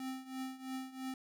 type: tone with tremolo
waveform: square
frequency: 261.6 Hz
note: C4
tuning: in tune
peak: -38 dBFS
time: 0-1.14 s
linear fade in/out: 2 ms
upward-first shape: triangle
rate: 3 Hz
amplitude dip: 85%
effects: none